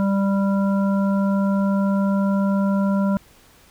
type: harmonic tone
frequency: 197 Hz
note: G3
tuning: 9 cents sharp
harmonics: 1 / 3 / 5 / 7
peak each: -17 / -27 / -31 / -34 dBFS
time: 0-3.17 s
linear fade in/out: 0 ms
effects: pink hiss -52 dBFS RMS until 3.7 s